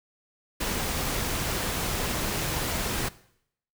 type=noise; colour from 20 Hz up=pink; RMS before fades=-29 dBFS; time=0.6-3.09 s; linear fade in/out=10 ms; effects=noise-tail reverb RT60 0.7 s tail -19 dB re dry